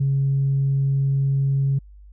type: tone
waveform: sine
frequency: 137.3 Hz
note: C#3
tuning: 16 cents flat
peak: -16 dBFS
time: 0-1.79 s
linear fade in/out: 10 ms
effects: tanh soft clip ceiling -13 dBFS + added 50 Hz sine -42 dBFS peak until 2.12 s